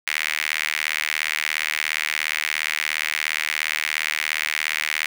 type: tone with high-pass filter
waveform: sawtooth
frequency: 77.1 Hz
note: D#2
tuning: 15 cents flat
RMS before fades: -25 dBFS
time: 0.07-5.06 s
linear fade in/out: 0 ms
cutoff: 2100 Hz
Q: 3.5
effects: none